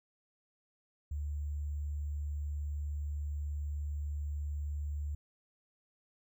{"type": "tone with sample-and-hold", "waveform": "sine", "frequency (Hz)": 73.42, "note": "D2", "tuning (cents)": 0, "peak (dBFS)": -34, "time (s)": [1.11, 5.15], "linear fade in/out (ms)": 5, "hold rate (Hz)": 7350, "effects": []}